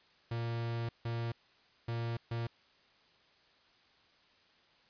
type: tone bursts at uneven times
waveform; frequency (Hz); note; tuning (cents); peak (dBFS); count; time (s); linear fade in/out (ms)
45% pulse; 116.54; A#2; 0; -34; 4; 0.31-0.89 / 1.05-1.32 / 1.88-2.17 / 2.31-2.47; 5
effects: white hiss -66 dBFS RMS until 4.89 s + resampled to 11025 Hz